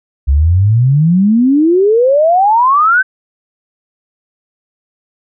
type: exponential sweep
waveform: sine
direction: up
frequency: 65.4 to 1568 Hz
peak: -6 dBFS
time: 0.27-3.03 s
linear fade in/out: 20 ms
effects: none